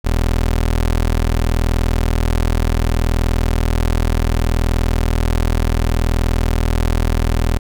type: tone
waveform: 25% pulse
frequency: 40.67 Hz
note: E1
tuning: 23 cents flat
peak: -10 dBFS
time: 0.04-7.59 s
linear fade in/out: 20 ms
effects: none